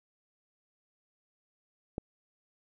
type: click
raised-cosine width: 2 ms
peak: -20 dBFS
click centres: 1.981 s
effects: none